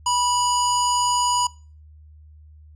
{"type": "tone with low-pass filter", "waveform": "square", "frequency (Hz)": 979, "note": "B5", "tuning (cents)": -15, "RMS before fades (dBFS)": -21, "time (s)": [0.06, 1.47], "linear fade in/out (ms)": 5, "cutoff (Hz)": 7500, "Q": 4.1, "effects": ["noise-tail reverb RT60 0.4 s tail -23 dB re dry", "added 76 Hz sine -44 dBFS peak until 2.75 s"]}